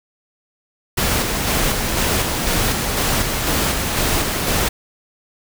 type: noise with tremolo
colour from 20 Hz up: pink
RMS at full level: -18 dBFS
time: 0.97-4.69 s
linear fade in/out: 10 ms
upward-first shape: square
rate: 2 Hz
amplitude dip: 30%
effects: none